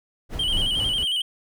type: noise with tremolo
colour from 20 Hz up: brown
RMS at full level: -26 dBFS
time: 0.29-1.06 s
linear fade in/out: 50 ms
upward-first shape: triangle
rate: 4.2 Hz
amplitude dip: 70%
type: tone with vibrato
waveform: triangle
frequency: 3066 Hz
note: G7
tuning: 39 cents flat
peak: -20 dBFS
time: 0.39-1.22 s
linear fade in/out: 5 ms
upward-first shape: square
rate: 11 Hz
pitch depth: 60 cents each way
effects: none